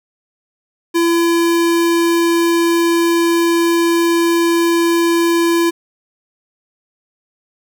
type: tone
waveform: square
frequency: 337.9 Hz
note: E4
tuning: 43 cents sharp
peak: -12 dBFS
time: 0.94-5.71 s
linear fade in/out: 20 ms
effects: none